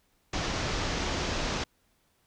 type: low-pass noise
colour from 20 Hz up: pink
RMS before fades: -31 dBFS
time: 0.33-1.64 s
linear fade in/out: 5 ms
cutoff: 6600 Hz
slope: 48 dB/octave
effects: pink hiss -70 dBFS RMS until 2.26 s